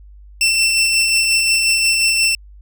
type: tone with tremolo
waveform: 20% pulse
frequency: 2687 Hz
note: E7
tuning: 33 cents sharp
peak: -7 dBFS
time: 0.41-2.35 s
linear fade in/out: 2 ms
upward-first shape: sine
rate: 5.6 Hz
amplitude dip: 30%
effects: added 50 Hz sine -38 dBFS peak until 2.61 s